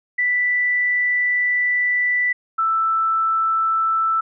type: tone pair in turn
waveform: sine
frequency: 1975.5 / 1323.4 Hz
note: B6 / E6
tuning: 0 / +6 cents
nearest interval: perfect fifth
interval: 694 cents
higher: first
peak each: -16 dBFS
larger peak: neither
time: 0.18-2.33 / 2.58-4.21 s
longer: first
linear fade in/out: 10 ms
effects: none